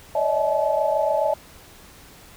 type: tone cluster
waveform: sine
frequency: 571 / 616 / 643 / 860 Hz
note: D5 / D#5 / E5 / A5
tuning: -49 / -17 / -43 / -40 cents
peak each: -24 dBFS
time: 0.15-1.34 s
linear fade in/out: 5 ms
effects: pink hiss -47 dBFS RMS until 2.36 s